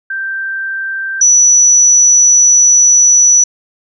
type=tone pair in turn; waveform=sine; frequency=1568 / 5920 Hz; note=G6 / F#8; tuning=0 / 0 cents; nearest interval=octave + major seventh; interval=2300 cents; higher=second; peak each=-16 / -4 dBFS; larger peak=second; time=0.1-1.21 / 1.21-3.44 s; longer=second; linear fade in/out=5 ms; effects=none